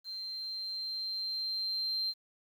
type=tone with level ramp; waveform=sine; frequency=4149 Hz; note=C8; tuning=15 cents flat; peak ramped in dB=-38 to -29 dBFS; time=0.04-2.14 s; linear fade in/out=50 ms; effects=tanh soft clip ceiling -26 dBFS + 10-bit